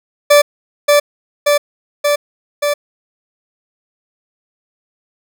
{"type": "tone with echo", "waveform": "40% pulse", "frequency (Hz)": 583, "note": "D5", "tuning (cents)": -13, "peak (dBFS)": -4, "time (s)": [0.3, 0.42], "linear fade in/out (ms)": 10, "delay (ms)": 580, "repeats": 4, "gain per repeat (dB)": -2, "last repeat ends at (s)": 2.74, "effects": []}